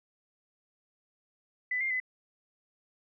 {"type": "tone with pitch steps", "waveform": "sine", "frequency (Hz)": [1999, 2110, 2017], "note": ["B6", "C7", "B6"], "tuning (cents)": [20, 14, 36], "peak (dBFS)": -28, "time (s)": [1.71, 2.001], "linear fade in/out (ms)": 5, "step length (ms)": 97, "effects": []}